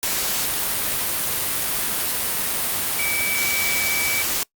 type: tone in noise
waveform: sine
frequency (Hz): 2296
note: D7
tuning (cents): -40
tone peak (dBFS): -23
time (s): 2.99-4.22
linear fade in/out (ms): 0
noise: white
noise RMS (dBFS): -23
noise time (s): 0.03-4.43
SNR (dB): -3
effects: noise-tail reverb RT60 0.1 s tail -23 dB re dry + Opus 48 kbps